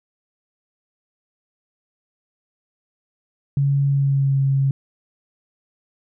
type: tone with pitch glide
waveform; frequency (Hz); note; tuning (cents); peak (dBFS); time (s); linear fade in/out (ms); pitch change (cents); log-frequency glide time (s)
sine; 139.8 to 136.45; C#3 to C#3; +15 to -27; -15; 3.57-4.71; 2; -42; 3.86-4.39
effects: none